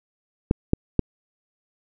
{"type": "clicks", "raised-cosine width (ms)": 3, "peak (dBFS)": -4, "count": 3, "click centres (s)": [0.511, 0.734, 0.993], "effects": []}